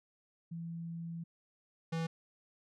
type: tone pair in turn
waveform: sine / square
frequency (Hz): 167.3 / 163.95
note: E3 / E3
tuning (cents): +26 / -9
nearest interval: unison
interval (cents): 35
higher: first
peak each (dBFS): -39 / -34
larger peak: second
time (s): 0.51-1.24 / 1.92-2.07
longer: first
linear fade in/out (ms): 10
effects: low-pass 6000 Hz 12 dB/octave